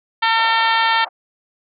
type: harmonic tone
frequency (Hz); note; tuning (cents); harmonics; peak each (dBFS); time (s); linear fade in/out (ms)
452.4; A4; +48; 2 / 3 / 4 / 5 / 6 / 7 / 8 / 9 / 10; -17 / -21 / -20 / -25 / -28 / -24 / -27 / -31 / -33; 0.22-1.05; 10
type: band-pass noise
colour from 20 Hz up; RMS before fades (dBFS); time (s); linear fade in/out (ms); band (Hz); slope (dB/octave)
pink; -35; 0.36-1.09; 10; 630 to 1100; 24
effects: none